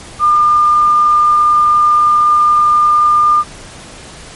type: tone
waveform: sine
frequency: 1204 Hz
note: D6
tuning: 43 cents sharp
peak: -6 dBFS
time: 0.19-3.44 s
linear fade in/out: 50 ms
effects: pink hiss -33 dBFS RMS until 4.35 s + MP3 48 kbps